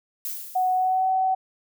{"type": "noise with exponential decay", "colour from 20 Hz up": "violet", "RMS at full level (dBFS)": -29, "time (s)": [0.25, 1.13], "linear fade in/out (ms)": 1, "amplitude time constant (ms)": 190}
{"type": "tone with pitch glide", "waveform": "sine", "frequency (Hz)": [740, 755.5], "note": ["F#5", "F#5"], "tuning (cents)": [0, 36], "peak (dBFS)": -19, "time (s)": [0.55, 1.35], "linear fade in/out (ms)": 10, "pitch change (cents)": 36, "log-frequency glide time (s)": [0.75, 1.06]}
{"effects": []}